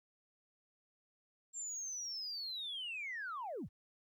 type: linear sweep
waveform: sine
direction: down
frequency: 7450 to 36.71 Hz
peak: -39 dBFS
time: 1.53-3.69 s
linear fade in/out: 50 ms
effects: tanh soft clip ceiling -36 dBFS + 13-bit